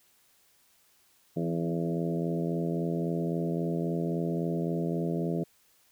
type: harmonic tone with a mistuned harmonic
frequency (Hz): 83.7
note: E2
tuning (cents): +27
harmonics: 2 / 3 / 4 / 5 / 6 / 7 / 8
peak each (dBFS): -30 / -36 / -35 / -36 / -41 / -41 / -41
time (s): 1.36-5.44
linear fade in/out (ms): 10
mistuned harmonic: 3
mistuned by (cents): +31
effects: white hiss -65 dBFS RMS until 5.91 s